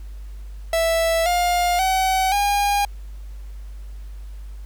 45% pulse tone with pitch steps, 659.3 / 706.6 / 757.3 / 811.7 Hz, E5 / F5 / F#5 / G#5, 0 / +20 / +40 / -40 cents, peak -17 dBFS, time 0.73-2.85 s, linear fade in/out 2 ms, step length 530 ms, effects added 50 Hz sine -32 dBFS peak until 4.65 s + pink hiss -55 dBFS RMS until 4.65 s

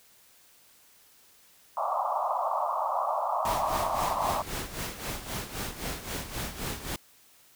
white band-pass noise, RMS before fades -29 dBFS, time 1.77-4.42 s, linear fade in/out 2 ms, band 580 to 1200 Hz, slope 96 dB/octave
pink noise with tremolo, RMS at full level -33 dBFS, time 3.45-6.96 s, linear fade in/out 2 ms, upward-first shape sine, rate 3.8 Hz, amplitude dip 70%
effects white hiss -59 dBFS RMS until 7.55 s

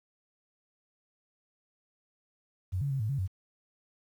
sine tone with pitch steps, 92.3 / 140.7 / 135.1 / 107.7 / 138.8 / 94 Hz, F#2 / C#3 / C#3 / A2 / C#3 / F#2, -4 / +26 / -44 / -37 / +3 / +28 cents, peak -28 dBFS, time 2.72-3.278 s, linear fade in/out 20 ms, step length 93 ms, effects 10-bit

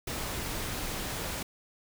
pink noise, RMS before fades -35 dBFS, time 0.07-1.43 s, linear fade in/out 5 ms, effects none

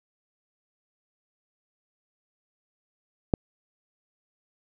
click, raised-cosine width 2 ms, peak -7 dBFS, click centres 3.338 s, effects none

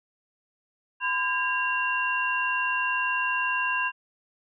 sine tone cluster, 1014 / 1615 / 2759 Hz, B5 / G#6 / F7, +45 / -49 / -22 cents, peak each -28 dBFS, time 1-3.92 s, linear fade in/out 50 ms, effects none

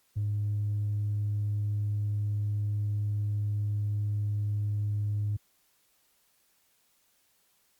triangle tone with tanh clipping, 103.83 Hz, G#2, in tune, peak -27 dBFS, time 0.16-5.37 s, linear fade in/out 10 ms, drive 5 dB, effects white hiss -69 dBFS RMS until 7.79 s + Opus 48 kbps

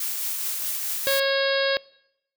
blue noise with tremolo, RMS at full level -27 dBFS, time 0-1.2 s, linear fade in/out 5 ms, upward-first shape triangle, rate 4.7 Hz, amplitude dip 30%
harmonic tone, 547 Hz, C#5, 23 cents flat, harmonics 1 / 2 / 3 / 4 / 5 / 6 / 7 / 8 / 9, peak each -22 / -35 / -27 / -35 / -34 / -32 / -31 / -33 / -34 dBFS, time 1.07-1.77 s, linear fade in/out 0 ms
effects noise-tail reverb RT60 0.8 s tail -23 dB re dry

